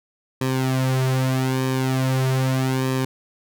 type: tone with flanger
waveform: sawtooth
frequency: 130.81 Hz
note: C3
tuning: in tune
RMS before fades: -21 dBFS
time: 0.41-3.05 s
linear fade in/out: 5 ms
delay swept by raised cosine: 1.4 to 6.2 ms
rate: 0.4 Hz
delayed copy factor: -0.75
effects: none